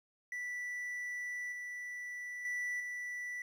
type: tone with level steps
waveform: triangle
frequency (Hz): 1967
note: B6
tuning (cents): -7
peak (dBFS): -36 / -39 / -33 / -37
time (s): 0.32-3.42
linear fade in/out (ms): 2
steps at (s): 1.52 / 2.45 / 2.8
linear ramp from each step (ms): 2
effects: 12-bit